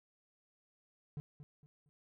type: tone with echo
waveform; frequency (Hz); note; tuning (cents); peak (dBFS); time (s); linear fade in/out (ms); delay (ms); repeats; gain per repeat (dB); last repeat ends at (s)
triangle; 146.83; D3; 0; -37; 1.17-1.2; 0; 230; 3; -10; 1.89
effects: none